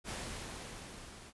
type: noise with level ramp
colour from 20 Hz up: pink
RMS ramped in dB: -40 to -53 dBFS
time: 0.04-1.33 s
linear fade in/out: 50 ms
effects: resampled to 24000 Hz